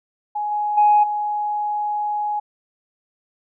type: tone with level steps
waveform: sine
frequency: 836 Hz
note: G#5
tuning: 11 cents sharp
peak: -21 / -19 / -10 / -20 dBFS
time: 0.35-2.4 s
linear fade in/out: 10 ms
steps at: 0.51 / 0.77 / 1.03 s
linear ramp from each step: 10 ms
effects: tanh soft clip ceiling -6 dBFS